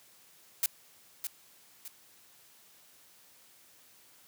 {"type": "noise with echo", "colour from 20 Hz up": "blue", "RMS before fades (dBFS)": -27, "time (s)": [0.63, 0.66], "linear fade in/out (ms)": 2, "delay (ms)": 610, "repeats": 2, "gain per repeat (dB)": -8, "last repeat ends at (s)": 1.88, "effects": ["white hiss -60 dBFS RMS until 4.27 s", "high-pass 80 Hz 12 dB/octave"]}